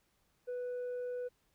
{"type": "tone with tanh clipping", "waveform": "sine", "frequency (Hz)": 493.9, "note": "B4", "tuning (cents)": 0, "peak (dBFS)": -37, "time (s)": [0.47, 1.29], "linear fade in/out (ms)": 20, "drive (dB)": 2, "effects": ["pink hiss -75 dBFS RMS until 1.54 s"]}